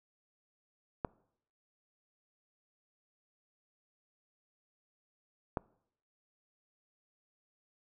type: clicks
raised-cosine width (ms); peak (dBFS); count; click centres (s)
1; -18; 2; 1.048 / 5.572
effects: noise-tail reverb RT60 0.7 s tail -24 dB re dry